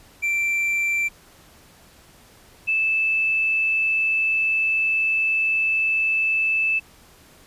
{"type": "tone pair in turn", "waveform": ["triangle", "sine"], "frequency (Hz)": [2349, 2629], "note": ["D7", "E7"], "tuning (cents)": [0, -5], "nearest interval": "major second", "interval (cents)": 195, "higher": "second", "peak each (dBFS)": -18, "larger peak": "neither", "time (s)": [[0.22, 1.09], [2.67, 6.8]], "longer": "second", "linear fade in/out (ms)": 20, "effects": ["pink hiss -51 dBFS RMS until 7.46 s", "resampled to 32000 Hz"]}